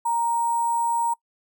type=tone with sample-and-hold; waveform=sine; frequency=932.3 Hz; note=A#5; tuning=in tune; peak=-20 dBFS; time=0.05-1.14 s; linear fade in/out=10 ms; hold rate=8820 Hz; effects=noise-tail reverb RT60 0.1 s tail -24 dB re dry